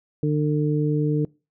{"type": "harmonic tone", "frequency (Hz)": 149.9, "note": "D3", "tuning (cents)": 36, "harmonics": [1, 2, 3], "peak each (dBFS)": [-21, -24, -26], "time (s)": [0.23, 1.25], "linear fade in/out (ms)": 2, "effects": ["noise-tail reverb RT60 0.3 s tail -24 dB re dry"]}